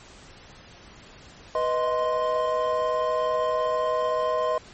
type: tone cluster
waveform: triangle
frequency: 494 / 626 / 1045 Hz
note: B4 / D#5 / C6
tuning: 0 / +10 / -2 cents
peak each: -26 / -23 / -25 dBFS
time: 1.55-4.58 s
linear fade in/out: 2 ms
effects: pink hiss -48 dBFS RMS until 4.73 s + MP3 32 kbps